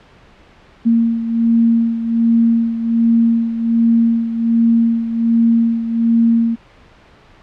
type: beating tone pair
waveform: sine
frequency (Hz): 230 / 231.3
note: A#3 / A#3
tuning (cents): -23 / -13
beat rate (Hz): 1.3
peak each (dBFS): -12 / -18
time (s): 0.85-6.56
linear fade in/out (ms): 20
effects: pink hiss -46 dBFS RMS until 7.42 s + low-pass 3000 Hz 12 dB/octave